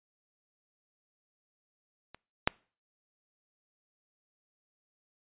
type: clicks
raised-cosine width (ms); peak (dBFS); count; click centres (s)
0.3; -30 / -6; 2; 2.146 / 2.475
effects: noise-tail reverb RT60 0.4 s tail -26 dB re dry + resampled to 8000 Hz